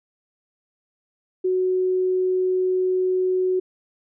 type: tone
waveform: sine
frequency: 370 Hz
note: F#4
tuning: in tune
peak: -18 dBFS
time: 1.44-3.6 s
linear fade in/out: 10 ms
effects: none